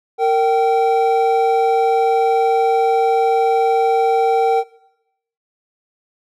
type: tone pair together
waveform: triangle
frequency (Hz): 460 / 773.6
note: A#4 / G5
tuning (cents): -23 / -23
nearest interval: major sixth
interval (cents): 900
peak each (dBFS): -13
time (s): 0.18-4.64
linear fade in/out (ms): 50
effects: noise-tail reverb RT60 0.8 s tail -18 dB re dry